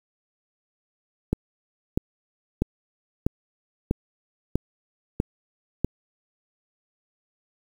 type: click train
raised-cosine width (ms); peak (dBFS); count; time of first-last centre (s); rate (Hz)
3; -8; 8; 1.33-5.846; 1.55
effects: 7-bit